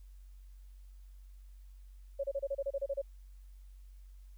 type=tone bursts; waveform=sine; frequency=554.4 Hz; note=C#5; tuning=in tune; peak=-31 dBFS; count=11; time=2.19-3.018 s; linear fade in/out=10 ms; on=48 ms; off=30 ms; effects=added 47 Hz sine -50 dBFS peak until 4.37 s + white hiss -74 dBFS RMS until 4.37 s